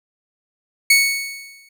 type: tone with exponential decay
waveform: sawtooth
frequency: 2217 Hz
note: C#7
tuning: in tune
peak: -5 dBFS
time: 0.9-1.69 s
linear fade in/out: 5 ms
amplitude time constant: 170 ms
effects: none